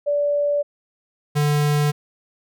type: tone pair in turn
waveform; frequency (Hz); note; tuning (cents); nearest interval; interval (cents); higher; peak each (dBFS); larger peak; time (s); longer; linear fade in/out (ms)
sine / square; 580 / 147.45; D5 / D3; -22 / +7; 2 octaves; 2371; first; -17 / -17; neither; 0.06-0.63 / 1.35-1.92; neither; 20
effects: none